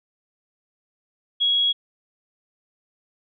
sine tone, 3322 Hz, G#7, in tune, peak -17 dBFS, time 1.4-1.73 s, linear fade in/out 20 ms, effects none

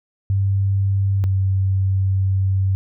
sine tone pair in turn, 98 / 95.93 Hz, G2 / G2, 0 / -37 cents, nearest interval unison, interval 37 cents, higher first, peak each -15 dBFS, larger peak neither, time 0.3-1.24 / 1.24-2.75 s, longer second, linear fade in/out 0 ms, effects none

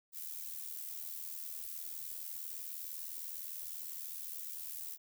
violet noise with amplitude modulation, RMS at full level -41 dBFS, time 0.12-4.98 s, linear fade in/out 50 ms, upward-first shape sine, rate 79.8 Hz, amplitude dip 65%, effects none

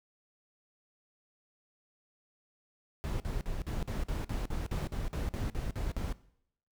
brown noise bursts, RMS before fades -34 dBFS, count 15, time 3.04-6.126 s, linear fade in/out 0 ms, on 160 ms, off 49 ms, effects noise-tail reverb RT60 0.7 s tail -19 dB re dry

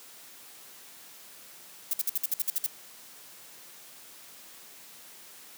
violet noise bursts, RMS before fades -27 dBFS, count 10, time 1.91-2.663 s, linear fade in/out 2 ms, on 24 ms, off 57 ms, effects white hiss -50 dBFS RMS until 5.57 s + high-pass 150 Hz 12 dB/octave

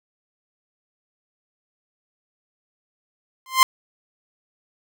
sawtooth tone with exponential growth, 1045 Hz, C6, 2 cents flat, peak -3 dBFS, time 3.46-3.63 s, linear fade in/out 1 ms, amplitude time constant 35 ms, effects none

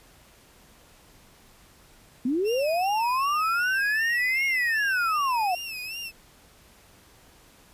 sine linear two-way sweep, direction up then down, 234.1 to 2179 to 692 Hz, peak -22 dBFS, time 2.25-5.55 s, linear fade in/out 5 ms, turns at 4.45 s
30% pulse tone with vibrato, 2637 Hz, E7, in tune, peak -30 dBFS, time 2.44-6.12 s, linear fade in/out 50 ms, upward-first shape sine, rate 2.6 Hz, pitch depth 110 cents each way
effects pink hiss -55 dBFS RMS until 7.73 s + resampled to 32000 Hz

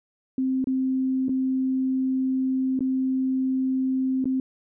sine tone with dropouts, 261.6 Hz, C4, in tune, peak -21 dBFS, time 0.38-4.4 s, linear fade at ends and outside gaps 2 ms, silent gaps 0.643-0.671 / 1.284-1.292 / 2.792-2.806 / 4.243-4.255 s, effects none

